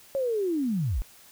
sine linear sweep, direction down, 558 to 33 Hz, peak -24 dBFS, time 0.15-1.02 s, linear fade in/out 0 ms, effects white hiss -53 dBFS RMS until 1.31 s

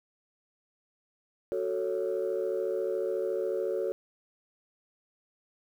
sine chord, F# minor, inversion none, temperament just, 370 / 444 / 555 Hz, F#4 / A4 / C#5, 0 / +16 / +2 cents, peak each -31 / -31 / -32 dBFS, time 1.52-3.92 s, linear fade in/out 0 ms, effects tanh soft clip ceiling -22 dBFS + 10-bit

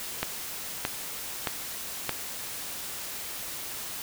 click train, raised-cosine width 0.3 ms, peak -10 dBFS, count 4, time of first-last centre 0.23-2.093 s, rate 1.61 Hz, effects white hiss -37 dBFS RMS until 4.02 s

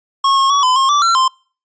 square tone with pitch steps, 1092 / 1083 / 1129 / 1015 / 1073 / 1163 / 1356 / 1043 Hz, C#6 / C#6 / C#6 / B5 / C6 / D6 / E6 / C6, -26 / -41 / +31 / +47 / +43 / -17 / +49 / -6 cents, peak -11 dBFS, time 0.24-1.28 s, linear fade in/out 5 ms, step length 130 ms, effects noise-tail reverb RT60 0.4 s tail -26 dB re dry + resampled to 16000 Hz

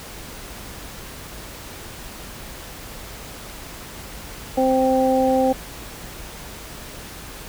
harmonic tone, 261.2 Hz, C4, 3 cents flat, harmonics 1 / 2 / 3, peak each -20 / -18 / -21 dBFS, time 4.57-5.53 s, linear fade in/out 10 ms, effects added 50 Hz sine -44 dBFS peak until 7.48 s + pink hiss -37 dBFS RMS until 7.48 s

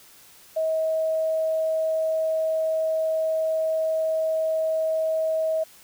sine tone, 638 Hz, D#5, 43 cents sharp, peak -21 dBFS, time 0.56-5.64 s, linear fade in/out 10 ms, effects white hiss -51 dBFS RMS until 5.83 s

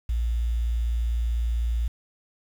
sine tone with quantisation, 57.9 Hz, A#1, 11 cents flat, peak -22 dBFS, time 0.09-1.88 s, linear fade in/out 5 ms, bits 8, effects none

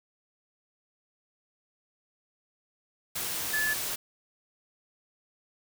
sine tone in noise, 1726 Hz, A6, 34 cents flat, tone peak -26 dBFS, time 3.53-3.74 s, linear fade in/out 10 ms, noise white, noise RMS -33 dBFS, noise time 3.15-3.96 s, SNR +4 dB, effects none

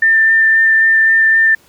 sine tone with vibrato, 1790 Hz, A6, 29 cents sharp, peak -7 dBFS, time 0.02-1.55 s, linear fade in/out 5 ms, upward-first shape sine, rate 3.8 Hz, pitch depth 9 cents each way, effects pink hiss -49 dBFS RMS until 1.68 s + high-pass 80 Hz 12 dB/octave

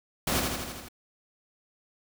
pink noise with echo, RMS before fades -27 dBFS, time 0.27-0.4 s, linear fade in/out 5 ms, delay 81 ms, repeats 6, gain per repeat -3 dB, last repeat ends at 0.886 s, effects none

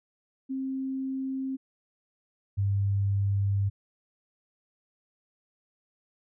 sine tone pair in turn, 265.6 / 99.49 Hz, C4 / G2, +26 / +26 cents, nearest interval octave + perfect fourth, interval 1700 cents, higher first, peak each -29 / -23 dBFS, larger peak second, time 0.49-1.57 / 2.57-3.7 s, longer second, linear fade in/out 20 ms, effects none

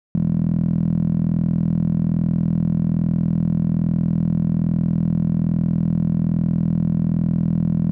10% pulse tone with band-pass filter, 41.2 Hz, E1, in tune, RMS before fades -19 dBFS, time 0.15-7.91 s, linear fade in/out 0 ms, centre 180 Hz, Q 4, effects none

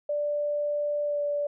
sine tone with pitch glide, 587.3 to 581.2 Hz, D5 to D5, 0 to -18 cents, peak -25 dBFS, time 0.09-1.47 s, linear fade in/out 5 ms, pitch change -18 cents, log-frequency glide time 1.04-1.21 s, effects none

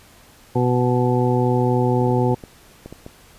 harmonic tone, 123.9 Hz, B2, 6 cents sharp, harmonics 1 / 2 / 3 / 4 / 6 / 7, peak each -19 / -22 / -22 / -24 / -29 / -25 dBFS, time 0.55-2.35 s, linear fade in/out 10 ms
clicks, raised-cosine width 2 ms, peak -21 dBFS, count 9, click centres 2.016 / 2.074 / 2.105 / 2.183 / 2.312 / 2.438 / 2.86 / 2.926 / 3.064 s
effects pink hiss -49 dBFS RMS until 3.38 s + resampled to 32000 Hz

